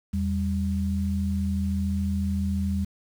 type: tone pair together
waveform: sine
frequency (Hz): 82.41 / 196.27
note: E2 / G3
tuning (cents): 0 / +2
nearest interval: octave + minor third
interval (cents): 1502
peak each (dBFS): -26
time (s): 0.13-2.85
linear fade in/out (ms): 10
effects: 8-bit